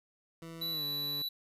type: tone with pitch glide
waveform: 20% pulse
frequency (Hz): 164.81 to 144.31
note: E3 to D3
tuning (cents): 0 to -30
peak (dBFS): -39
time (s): 0.42-1.22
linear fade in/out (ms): 2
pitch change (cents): -230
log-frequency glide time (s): 0.71-0.84
type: tone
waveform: square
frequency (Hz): 3951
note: B7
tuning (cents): 0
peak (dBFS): -34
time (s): 0.61-1.29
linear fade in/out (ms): 10
effects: resampled to 32000 Hz + 11-bit